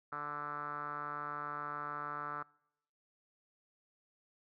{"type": "tone with low-pass filter", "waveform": "5% pulse", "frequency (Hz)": 146.83, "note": "D3", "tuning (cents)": 0, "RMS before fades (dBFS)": -41, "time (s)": [0.12, 2.43], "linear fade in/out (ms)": 5, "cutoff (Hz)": 1300, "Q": 6.8, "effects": ["noise-tail reverb RT60 0.8 s tail -25 dB re dry"]}